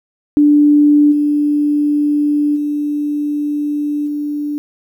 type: tone with level steps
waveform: sine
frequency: 294 Hz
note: D4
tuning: 2 cents sharp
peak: -6 / -11 / -15 / -17 dBFS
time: 0.37-4.58 s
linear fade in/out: 0 ms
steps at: 1.11 / 2.55 / 4.06 s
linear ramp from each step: 20 ms
effects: 8-bit